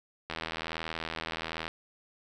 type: click train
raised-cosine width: 0.3 ms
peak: -18 dBFS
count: 113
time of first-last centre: 0.3-1.679 s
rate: 81.2 Hz
effects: none